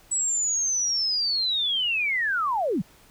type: linear sweep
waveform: sine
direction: down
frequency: 7902 to 138.59 Hz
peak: -22 dBFS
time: 0.11-2.82 s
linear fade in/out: 10 ms
effects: pink hiss -55 dBFS RMS until 3.1 s